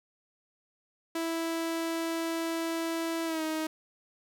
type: tone with pitch glide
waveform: sawtooth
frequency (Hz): 329.6 to 314.7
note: E4 to D#4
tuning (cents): 0 to +20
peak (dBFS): -26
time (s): 1.15-3.67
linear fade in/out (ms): 5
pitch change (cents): -80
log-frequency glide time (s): 3.25-3.43
effects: none

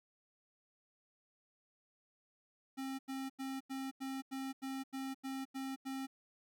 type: tone bursts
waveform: square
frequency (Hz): 267.3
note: C4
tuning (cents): +37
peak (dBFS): -40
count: 11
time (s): 2.77-6.07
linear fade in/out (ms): 20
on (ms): 220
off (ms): 88
effects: none

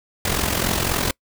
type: noise with amplitude modulation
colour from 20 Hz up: pink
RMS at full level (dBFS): -19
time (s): 0.25-1.11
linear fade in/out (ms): 2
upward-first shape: sine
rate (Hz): 43.7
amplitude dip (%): 65
effects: noise-tail reverb RT60 0.1 s tail -26 dB re dry

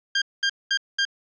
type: tone bursts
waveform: 20% pulse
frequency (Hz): 1599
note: G6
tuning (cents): +34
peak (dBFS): -15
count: 4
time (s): 0.15-1.052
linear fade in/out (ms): 5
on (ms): 68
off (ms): 210
effects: resampled to 16000 Hz

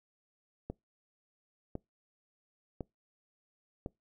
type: click train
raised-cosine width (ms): 2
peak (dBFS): -24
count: 4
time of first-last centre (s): 0.7-3.861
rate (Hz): 0.949
effects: noise-tail reverb RT60 0.2 s tail -25 dB re dry

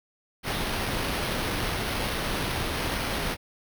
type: noise with sample-and-hold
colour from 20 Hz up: pink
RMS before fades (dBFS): -29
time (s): 0.43-3.37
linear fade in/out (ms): 50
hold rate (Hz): 7350
effects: none

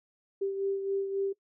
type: beating tone pair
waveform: sine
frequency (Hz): 392.1 / 395.8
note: G4 / G4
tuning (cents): 0 / +17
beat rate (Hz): 3.7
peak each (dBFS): -29 / -38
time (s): 0.41-1.33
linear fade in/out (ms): 10
effects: noise-tail reverb RT60 0.1 s tail -20 dB re dry

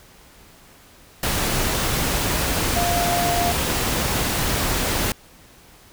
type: tone in noise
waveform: sine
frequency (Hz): 698.5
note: F5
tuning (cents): 0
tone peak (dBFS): -21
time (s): 2.76-3.52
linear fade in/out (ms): 2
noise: pink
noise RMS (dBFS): -22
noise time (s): 1.23-5.12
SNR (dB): -2
effects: pink hiss -49 dBFS RMS until 5.92 s

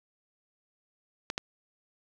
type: clicks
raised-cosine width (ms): 0.2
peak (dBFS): -14 / -13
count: 2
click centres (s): 1.301 / 1.379
effects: none

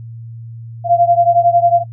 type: beating tone pair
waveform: sine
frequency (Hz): 687 / 698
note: F5 / F5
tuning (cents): -29 / -1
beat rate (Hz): 11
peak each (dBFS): -11 / -13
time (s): 0.84-1.84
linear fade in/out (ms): 50
effects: noise-tail reverb RT60 0.1 s tail -19 dB re dry + added 115 Hz sine -28 dBFS peak until 1.92 s

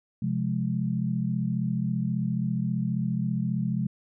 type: chord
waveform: sine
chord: F minor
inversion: second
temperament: just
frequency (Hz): 130.96 / 174.61 / 209.5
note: C3 / F3 / Ab3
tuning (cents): +2 / 0 / +15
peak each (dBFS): -29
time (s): 0.22-3.87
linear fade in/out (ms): 5
effects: none

